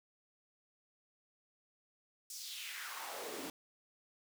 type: noise with high-pass filter sweep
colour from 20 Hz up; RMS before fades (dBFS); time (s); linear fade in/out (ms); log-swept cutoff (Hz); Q
pink; -45; 2.3-3.5; 2; 6500 to 240; 2.4
effects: none